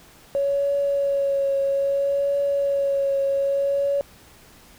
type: tone with vibrato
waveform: triangle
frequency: 557 Hz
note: C#5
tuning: 8 cents sharp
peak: -15 dBFS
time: 0.35-4.01 s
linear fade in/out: 0 ms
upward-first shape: triangle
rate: 0.61 Hz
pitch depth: 24 cents each way
effects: tanh soft clip ceiling -17 dBFS + pink hiss -50 dBFS RMS until 4.78 s